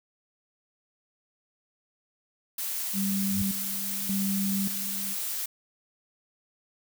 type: noise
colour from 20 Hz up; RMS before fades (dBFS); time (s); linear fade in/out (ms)
blue; -32; 2.58-5.46; 5
type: tone with tremolo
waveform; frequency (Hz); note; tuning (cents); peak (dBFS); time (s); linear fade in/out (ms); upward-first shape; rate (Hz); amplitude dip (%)
sine; 196; G3; 0; -26; 2.93-5.16; 50; square; 0.86; 80
type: tone with exponential growth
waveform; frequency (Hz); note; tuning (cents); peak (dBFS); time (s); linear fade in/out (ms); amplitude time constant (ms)
sine; 97.6; G2; -7; -27; 3.22-3.42; 0; 43
effects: none